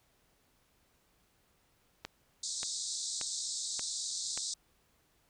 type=click train; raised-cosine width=0.2 ms; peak=-21 dBFS; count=5; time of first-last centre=2.05-4.376 s; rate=1.72 Hz
type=band-pass noise; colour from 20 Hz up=white; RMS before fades=-38 dBFS; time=2.43-4.54 s; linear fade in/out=5 ms; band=3700 to 8500 Hz; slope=96 dB/octave
effects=pink hiss -71 dBFS RMS until 5.29 s